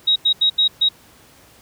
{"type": "tone bursts at uneven times", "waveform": "sine", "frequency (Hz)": 3801, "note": "A#7", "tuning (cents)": 33, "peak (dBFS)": -12, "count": 5, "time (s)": [[0.07, 0.16], [0.25, 0.33], [0.41, 0.5], [0.58, 0.68], [0.81, 0.89]], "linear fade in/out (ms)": 10, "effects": ["pink hiss -49 dBFS RMS until 1.61 s", "high-pass 60 Hz 12 dB/octave"]}